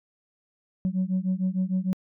sine beating tone pair, 183 / 189.6 Hz, F#3 / F#3, -19 / +43 cents, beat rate 6.6 Hz, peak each -25 dBFS, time 0.85-1.93 s, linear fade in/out 0 ms, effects tanh soft clip ceiling -19 dBFS

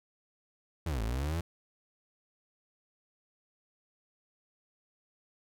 35% pulse linear two-way sweep, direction down then up, 87.31 to 51.91 to 87.31 Hz, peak -29 dBFS, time 0.86-1.41 s, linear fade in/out 5 ms, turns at 1.02 s, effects none

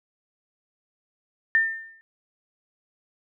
sine tone with exponential decay, 1802 Hz, A6, 41 cents sharp, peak -14 dBFS, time 1.55-2.01 s, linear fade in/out 0 ms, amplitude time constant 100 ms, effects none

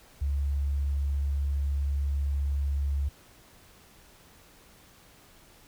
sine tone, 70.3 Hz, C#2, 25 cents sharp, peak -25 dBFS, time 0.21-3.09 s, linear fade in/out 10 ms, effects pink hiss -56 dBFS RMS until 5.67 s

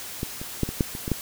clicks, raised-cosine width 3 ms, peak -14 / -22 / -9 / -17 / -7 / -21 / -16 / -9 dBFS, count 8, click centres 0.231 / 0.415 / 0.633 / 0.69 / 0.808 / 0.951 / 1.079 / 1.117 s, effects white hiss -37 dBFS RMS until 1.21 s

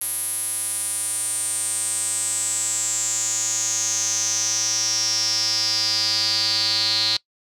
square tone with band-pass filter sweep, 110 Hz, A2, in tune, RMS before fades -23 dBFS, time 0.01-7.17 s, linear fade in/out 5 ms, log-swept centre 11000 to 4200 Hz, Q 9.7, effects noise-tail reverb RT60 0.1 s tail -22 dB re dry

